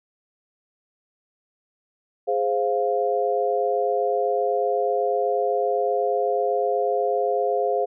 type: chord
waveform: sine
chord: F minor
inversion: first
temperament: equal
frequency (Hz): 415.3 / 523.3 / 698.5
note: Ab4 / C5 / F5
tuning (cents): 0 / 0 / 0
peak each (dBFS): -24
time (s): 2.27-7.86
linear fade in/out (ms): 20
effects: none